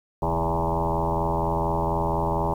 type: tone with frequency modulation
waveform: sine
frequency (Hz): 493.9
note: B4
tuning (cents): 0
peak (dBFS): -21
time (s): 0.22-2.54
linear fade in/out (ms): 5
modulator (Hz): 84.2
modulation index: 5.9
effects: 9-bit